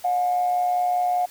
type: tone with amplitude modulation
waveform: sine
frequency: 719 Hz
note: F#5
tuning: 50 cents flat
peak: -16 dBFS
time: 0.04-1.26 s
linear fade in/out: 10 ms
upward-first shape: sine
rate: 125 Hz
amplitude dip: 50%
effects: tanh soft clip ceiling -13 dBFS + white hiss -47 dBFS RMS until 1.3 s